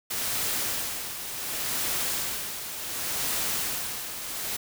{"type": "noise with tremolo", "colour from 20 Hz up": "white", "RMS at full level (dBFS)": -28, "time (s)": [0.1, 4.57], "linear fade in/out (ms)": 10, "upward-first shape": "sine", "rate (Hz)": 0.68, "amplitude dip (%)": 60, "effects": []}